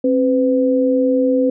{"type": "tone pair together", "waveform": "sine", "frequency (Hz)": [267, 504], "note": ["C4", "B4"], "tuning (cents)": [35, 35], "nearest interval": "major seventh", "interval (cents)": 1100, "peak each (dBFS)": -15, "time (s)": [0.04, 1.5], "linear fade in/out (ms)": 5, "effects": []}